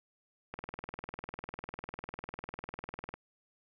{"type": "click train", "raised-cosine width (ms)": 0.5, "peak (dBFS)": -25, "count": 53, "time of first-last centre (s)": [0.54, 3.14], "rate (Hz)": 20, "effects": []}